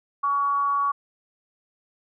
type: tone with frequency modulation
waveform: sine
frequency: 1127 Hz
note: C#6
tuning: 28 cents sharp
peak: -20 dBFS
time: 0.23-0.92 s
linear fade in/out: 10 ms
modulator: 287 Hz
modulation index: 0.26
effects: none